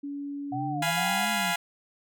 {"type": "tone with pitch glide", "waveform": "sine", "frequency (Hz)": [284, 295.7], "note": ["C#4", "D4"], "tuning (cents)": [42, 12], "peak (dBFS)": -32, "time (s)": [0.03, 0.83], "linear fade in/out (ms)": 10, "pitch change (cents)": 70, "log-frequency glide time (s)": [0.55, 0.63]}
{"type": "exponential two-way sweep", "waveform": "sine", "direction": "up then down", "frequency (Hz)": [123.47, 216.3, 169.9], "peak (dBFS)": -33, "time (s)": [0.51, 1.55], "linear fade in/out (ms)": 50, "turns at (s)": 1.31}
{"type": "tone with vibrato", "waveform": "sine", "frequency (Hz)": 731, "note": "F#5", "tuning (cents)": -21, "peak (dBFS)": -31, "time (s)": [0.52, 1.26], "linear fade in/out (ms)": 5, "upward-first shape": "sine", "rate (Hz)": 2.1, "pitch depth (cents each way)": 120}
{"type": "chord", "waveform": "15% pulse", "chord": "F diminished", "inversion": "none", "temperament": "equal", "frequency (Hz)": [698.5, 830.6, 987.8], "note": ["F5", "Ab5", "Cb6"], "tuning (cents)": [0, 0, 0], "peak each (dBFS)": [-23, -23, -26], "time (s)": [0.82, 1.56], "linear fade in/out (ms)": 5}
{"effects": []}